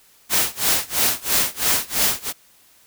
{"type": "noise with tremolo", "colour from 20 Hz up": "white", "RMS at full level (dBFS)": -17, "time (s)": [0.29, 2.33], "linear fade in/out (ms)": 50, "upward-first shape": "sine", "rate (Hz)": 3, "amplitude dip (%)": 95, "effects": ["white hiss -54 dBFS RMS until 2.86 s"]}